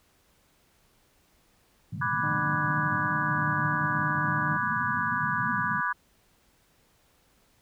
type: band-pass noise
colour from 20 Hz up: pink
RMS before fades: -36 dBFS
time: 1.92-5.81 s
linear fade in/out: 5 ms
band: 100 to 250 Hz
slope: 96 dB/octave
type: chord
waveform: sine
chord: G# half-diminished seventh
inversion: first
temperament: equal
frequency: 987.8 / 1174.7 / 1480 / 1661.2 Hz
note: B5 / D6 / F#6 / G#6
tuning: 0 / 0 / 0 / 0 cents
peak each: -31 dBFS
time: 2.01-5.93 s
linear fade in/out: 10 ms
type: harmonic tone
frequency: 151.6 Hz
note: D#3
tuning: 45 cents flat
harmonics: 1 / 2 / 4 / 5 / 6 / 7 / 8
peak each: -32 / -38 / -44 / -46 / -48 / -49 / -50 dBFS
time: 2.23-4.57 s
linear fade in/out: 5 ms
effects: pink hiss -65 dBFS RMS until 7.61 s